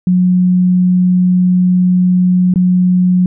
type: tone with dropouts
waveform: sine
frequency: 181.4 Hz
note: F#3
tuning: 34 cents flat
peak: -7 dBFS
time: 0.07-3.26 s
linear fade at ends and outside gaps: 2 ms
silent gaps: 2.539-2.558 s
effects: none